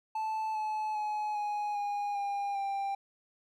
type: tone with pitch steps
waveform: triangle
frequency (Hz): 875 / 860.5 / 846.2 / 832.1 / 818.3 / 804.7 / 791.3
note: A5 / A5 / G#5 / G#5 / G#5 / G5 / G5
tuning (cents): -10 / -39 / +32 / +3 / -26 / +45 / +16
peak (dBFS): -29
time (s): 0.15-2.95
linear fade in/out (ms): 5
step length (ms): 400
effects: none